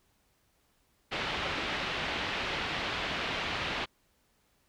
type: low-pass noise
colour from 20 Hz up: white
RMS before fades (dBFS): -34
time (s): 1.11-3.86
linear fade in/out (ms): 20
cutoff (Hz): 3400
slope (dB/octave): 24
effects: pink hiss -71 dBFS RMS until 4.68 s